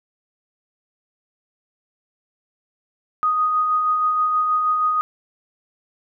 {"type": "tone with tremolo", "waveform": "sine", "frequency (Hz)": 1244.5, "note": "D#6", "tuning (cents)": 0, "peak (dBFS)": -15, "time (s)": [3.23, 5.01], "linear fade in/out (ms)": 0, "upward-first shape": "sine", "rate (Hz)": 6.3, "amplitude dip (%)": 30, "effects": []}